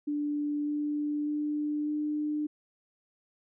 sine tone with pitch steps, 293.7 / 295.7 / 297.8 / 299.9 Hz, D4 / D4 / D4 / D4, 0 / +12 / +24 / +36 cents, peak -28 dBFS, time 0.07-2.47 s, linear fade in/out 10 ms, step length 600 ms, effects none

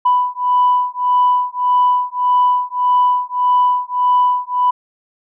sine beating tone pair, 991 / 992.7 Hz, B5 / B5, +6 / +9 cents, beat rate 1.7 Hz, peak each -14 dBFS, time 0.05-4.71 s, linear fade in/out 10 ms, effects tanh soft clip ceiling -5 dBFS

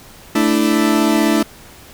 40% pulse chord, A suspended fourth, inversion none, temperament equal, 220 / 293.7 / 329.6 Hz, A3 / D4 / E4, 0 / 0 / 0 cents, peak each -16 dBFS, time 0.35-1.43 s, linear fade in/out 5 ms, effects pink hiss -41 dBFS RMS until 1.93 s

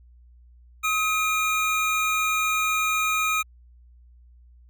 square tone pair together, 1270 / 2414 Hz, D#6 / D7, +35 / +47 cents, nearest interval major seventh, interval 1112 cents, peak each -25 dBFS, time 0.83-3.43 s, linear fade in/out 20 ms, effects added 60 Hz sine -49 dBFS peak until 4.69 s

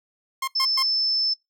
sawtooth tone bursts, 1063 Hz, C6, 27 cents sharp, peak -20 dBFS, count 3, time 0.42-0.828 s, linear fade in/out 5 ms, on 56 ms, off 120 ms
sine tone, 5274 Hz, E8, in tune, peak -20 dBFS, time 0.55-1.34 s, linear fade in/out 10 ms
effects noise-tail reverb RT60 0.2 s tail -24 dB re dry

